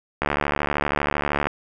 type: click train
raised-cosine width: 0.5 ms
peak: -6 dBFS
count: 92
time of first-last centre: 0.22-1.47 s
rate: 72.8 Hz
effects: none